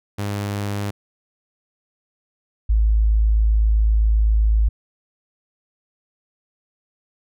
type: tone pair in turn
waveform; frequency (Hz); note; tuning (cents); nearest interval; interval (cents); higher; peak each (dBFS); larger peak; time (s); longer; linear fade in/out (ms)
sawtooth / sine; 101.7 / 53.87; G#2 / A1; -36 / -36; major seventh; 1100; first; -19 / -13; second; 0.18-0.91 / 2.69-4.69; second; 10
effects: none